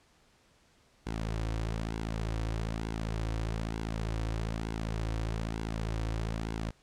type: tone with flanger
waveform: sawtooth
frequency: 55 Hz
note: A1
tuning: in tune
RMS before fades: -34 dBFS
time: 1.06-6.71 s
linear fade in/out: 10 ms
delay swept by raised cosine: 1.6 to 4.9 ms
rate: 1.1 Hz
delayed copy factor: -0.55
effects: pink hiss -65 dBFS RMS until 6.82 s + low-pass 8000 Hz 12 dB/octave